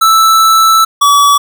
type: tone pair in turn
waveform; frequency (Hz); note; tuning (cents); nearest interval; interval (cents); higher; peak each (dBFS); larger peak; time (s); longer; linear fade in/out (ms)
square; 1318.5 / 1141.3; E6 / D6; 0 / -50; major second; 250; first; -5; neither; 0.01-0.85 / 1.01-1.38; first; 10
effects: none